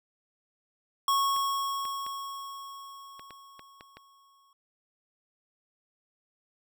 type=tone with exponential decay; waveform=square; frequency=1101 Hz; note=C#6; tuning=12 cents flat; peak=-23 dBFS; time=1.08-4.53 s; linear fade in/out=2 ms; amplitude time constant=750 ms
type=clicks; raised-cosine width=0.3 ms; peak=-29 dBFS; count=8; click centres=1.364 / 1.853 / 2.065 / 3.195 / 3.307 / 3.594 / 3.809 / 3.97 s
effects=none